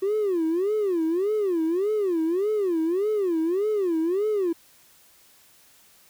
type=tone with vibrato; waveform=triangle; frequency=371.3 Hz; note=F#4; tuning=6 cents sharp; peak=-18 dBFS; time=0.02-4.53 s; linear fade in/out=10 ms; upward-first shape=sine; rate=1.7 Hz; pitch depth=260 cents each way; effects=tanh soft clip ceiling -17 dBFS + white hiss -56 dBFS RMS until 6.09 s